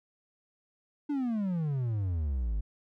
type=exponential sweep; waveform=triangle; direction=down; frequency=300 to 49 Hz; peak=-26 dBFS; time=1.09-2.61 s; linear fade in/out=10 ms; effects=none